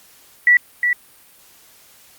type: tone with echo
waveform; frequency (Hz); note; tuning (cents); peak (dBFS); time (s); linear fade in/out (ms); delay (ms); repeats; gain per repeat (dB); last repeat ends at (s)
sine; 1951; B6; -22; -8; 0.47-0.57; 2; 360; 1; -6; 0.93
effects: white hiss -49 dBFS RMS until 2.18 s + Opus 48 kbps